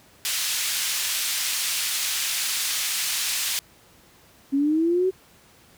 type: band-pass noise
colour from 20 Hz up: pink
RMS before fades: -26 dBFS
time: 0.25-3.59 s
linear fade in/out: 0 ms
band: 2800 to 14000 Hz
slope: 12 dB/octave
type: linear sweep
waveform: sine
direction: up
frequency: 270 to 381.8 Hz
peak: -18 dBFS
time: 4.52-5.11 s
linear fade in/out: 20 ms
effects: pink hiss -54 dBFS RMS until 5.77 s + high-pass 60 Hz 12 dB/octave